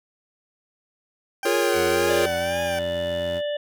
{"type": "tone with vibrato", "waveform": "20% pulse", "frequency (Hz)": 782, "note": "G5", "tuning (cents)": -4, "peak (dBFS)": -23, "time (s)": [1.43, 2.79], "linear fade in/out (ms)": 2, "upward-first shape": "triangle", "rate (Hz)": 1.9, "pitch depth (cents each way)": 93}
{"type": "chord", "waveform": "square", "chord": "Bb minor seventh", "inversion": "second", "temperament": "equal", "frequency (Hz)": [349.2, 415.3, 466.2, 554.4], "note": ["F4", "Ab4", "Bb4", "Db5"], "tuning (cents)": [0, 0, 0, 0], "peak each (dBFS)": -26, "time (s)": [1.45, 2.26], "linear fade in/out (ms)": 5}
{"type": "tone", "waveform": "15% pulse", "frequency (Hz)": 87.31, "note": "F2", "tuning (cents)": 0, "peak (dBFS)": -26, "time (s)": [1.73, 3.42], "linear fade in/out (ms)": 50}
{"type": "harmonic tone", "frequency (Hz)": 587.3, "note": "D5", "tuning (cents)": 0, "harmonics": [1, 3, 5, 6], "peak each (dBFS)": [-24, -38, -37, -41], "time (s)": [2.09, 3.57], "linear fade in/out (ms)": 5}
{"effects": []}